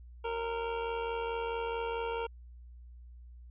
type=tone with amplitude modulation; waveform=25% pulse; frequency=462.2 Hz; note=A#4; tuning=15 cents flat; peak=-27 dBFS; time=0.24-2.27 s; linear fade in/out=10 ms; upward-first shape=sine; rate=84.6 Hz; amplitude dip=45%; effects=added 60 Hz sine -48 dBFS peak until 3.5 s + resampled to 8000 Hz